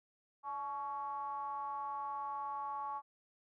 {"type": "ring-modulated tone", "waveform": "triangle", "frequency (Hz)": 131.6, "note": "C3", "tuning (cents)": 10, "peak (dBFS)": -33, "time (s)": [0.43, 3.02], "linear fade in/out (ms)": 50, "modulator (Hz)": 986, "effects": []}